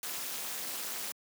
white noise with amplitude modulation, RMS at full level -34 dBFS, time 0.03-1.12 s, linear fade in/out 2 ms, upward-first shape sine, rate 283 Hz, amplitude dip 95%, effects high-pass 200 Hz 12 dB/octave

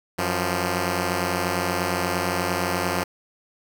5% pulse tone pair together, 91.59 / 174.61 Hz, F#2 / F3, -17 / 0 cents, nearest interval major seventh, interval 1117 cents, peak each -14 dBFS, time 0.18-3.04 s, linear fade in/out 10 ms, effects none

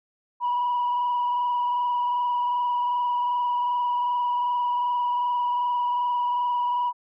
sine tone with frequency modulation, 975 Hz, B5, 23 cents flat, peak -20 dBFS, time 0.4-6.93 s, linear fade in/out 50 ms, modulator 22.6 Hz, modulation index 0.72, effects tanh soft clip ceiling -19 dBFS

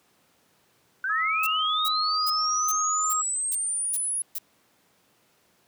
sine linear sweep, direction up, 1480 to 10548 Hz, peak -25 dBFS, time 1.04-4.22 s, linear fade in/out 2 ms
sine tone with pitch glide, 1288 to 1253.5 Hz, E6 to D#6, -41 to +12 cents, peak -25 dBFS, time 1.09-3.22 s, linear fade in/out 10 ms, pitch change -47 cents, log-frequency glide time 1.36-1.67 s
violet noise bursts, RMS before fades -31 dBFS, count 8, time 1.43-4.386 s, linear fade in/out 5 ms, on 37 ms, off 380 ms
effects pink hiss -64 dBFS RMS until 5.67 s + high-pass 150 Hz 12 dB/octave

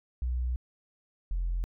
sine tone pair in turn, 61.74 / 43.34 Hz, B1 / F1, 0 / -12 cents, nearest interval tritone, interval 612 cents, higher first, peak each -26 / -26 dBFS, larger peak neither, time 0.22-0.56 / 1.31-1.64 s, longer first, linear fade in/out 0 ms, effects tanh soft clip ceiling -24 dBFS

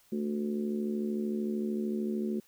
harmonic tone, 73.3 Hz, D2, 3 cents flat, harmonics 3 / 4 / 5 / 6 / 7, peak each -31 / -44 / -35 / -46 / -49 dBFS, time 0.12-2.4 s, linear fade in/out 5 ms, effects white hiss -64 dBFS RMS until 2.47 s

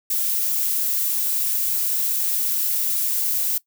violet noise, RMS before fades -22 dBFS, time 0.1-3.58 s, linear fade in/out 5 ms, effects noise-tail reverb RT60 0.1 s tail -19 dB re dry

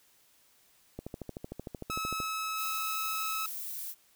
click train, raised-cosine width 2 ms, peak -25 dBFS, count 17, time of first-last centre 0.99-2.202 s, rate 13.2 Hz
sawtooth tone, 1294 Hz, E6, 32 cents flat, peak -29 dBFS, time 1.9-3.46 s, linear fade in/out 2 ms
violet noise, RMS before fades -39 dBFS, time 2.55-3.95 s, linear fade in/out 50 ms
effects white hiss -65 dBFS RMS until 4.15 s

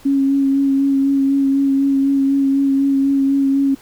sine tone with vibrato, 274.5 Hz, C#4, 17 cents flat, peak -12 dBFS, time 0.05-3.75 s, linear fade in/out 10 ms, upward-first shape sine, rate 4 Hz, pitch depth 18 cents each way, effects pink hiss -46 dBFS RMS until 3.81 s

